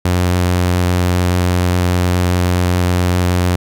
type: tone with vibrato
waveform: sawtooth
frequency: 89.5 Hz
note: F2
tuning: 43 cents sharp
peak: -8 dBFS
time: 0.05-3.56 s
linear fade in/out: 5 ms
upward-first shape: triangle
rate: 7.1 Hz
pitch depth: 10 cents each way
effects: none